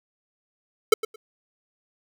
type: tone with echo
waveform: square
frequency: 440 Hz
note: A4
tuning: in tune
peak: -11 dBFS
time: 0.92-0.94 s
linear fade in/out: 5 ms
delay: 110 ms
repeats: 2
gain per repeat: -15 dB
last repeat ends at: 1.16 s
effects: none